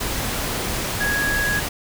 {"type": "tone in noise", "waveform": "sine", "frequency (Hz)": 1661.2, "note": "G#6", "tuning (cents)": 0, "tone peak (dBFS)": -20, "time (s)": [1, 1.6], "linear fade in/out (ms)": 10, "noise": "pink", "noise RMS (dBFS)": -25, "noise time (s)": [0, 1.69], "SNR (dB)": 2, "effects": []}